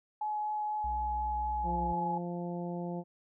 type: tone with vibrato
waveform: sine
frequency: 847 Hz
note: G#5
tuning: 34 cents sharp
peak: -31 dBFS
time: 0.21-2.18 s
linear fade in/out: 5 ms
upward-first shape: triangle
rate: 4.1 Hz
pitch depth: 8 cents each way
type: tone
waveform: triangle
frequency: 61.74 Hz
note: B1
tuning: in tune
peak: -35 dBFS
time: 0.84-1.93 s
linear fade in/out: 5 ms
type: harmonic tone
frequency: 174.4 Hz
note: F3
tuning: 2 cents flat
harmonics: 1 / 2 / 3 / 4 / 5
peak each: -36 / -41 / -43 / -45 / -47 dBFS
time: 1.63-3.04 s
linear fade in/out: 50 ms
effects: none